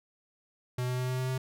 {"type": "tone with pitch steps", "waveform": "square", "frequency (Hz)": [125, 125.94, 126.89, 127.85, 128.81, 129.78], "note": ["B2", "B2", "B2", "C3", "C3", "C3"], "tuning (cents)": [21, 34, 47, -40, -27, -14], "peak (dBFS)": -30, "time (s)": [0.78, 1.38], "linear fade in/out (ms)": 5, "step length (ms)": 100, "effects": []}